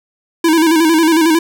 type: tone with vibrato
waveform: square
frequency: 323.2 Hz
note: E4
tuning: 34 cents flat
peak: -9 dBFS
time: 0.44-1.39 s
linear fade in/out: 5 ms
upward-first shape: square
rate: 11 Hz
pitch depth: 61 cents each way
effects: none